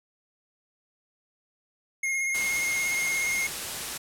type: tone with vibrato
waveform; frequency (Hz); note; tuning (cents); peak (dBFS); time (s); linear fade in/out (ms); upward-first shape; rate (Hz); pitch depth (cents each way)
square; 2144; C7; +42; -26; 2.03-3.47; 5; sine; 17; 22
type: noise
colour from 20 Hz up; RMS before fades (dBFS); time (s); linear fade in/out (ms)
white; -33; 2.34-3.98; 10
effects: low-pass 12000 Hz 12 dB/octave